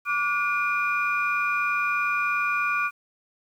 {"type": "tone cluster", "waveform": "sine", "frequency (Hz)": [1160, 1443, 2417], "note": ["D6", "F#6", "D7"], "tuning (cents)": [-22, -44, 49], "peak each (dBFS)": -26, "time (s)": [0.05, 2.91], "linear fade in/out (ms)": 50, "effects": ["tanh soft clip ceiling -13 dBFS", "9-bit"]}